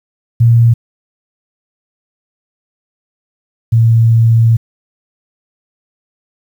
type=tone pair in turn; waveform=sine; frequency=116.8 / 114.33 Hz; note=A#2 / A#2; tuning=+4 / -33 cents; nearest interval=unison; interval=37 cents; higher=first; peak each=-4 / -5 dBFS; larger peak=first; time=0.4-0.74 / 3.72-4.57 s; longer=second; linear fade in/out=10 ms; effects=7-bit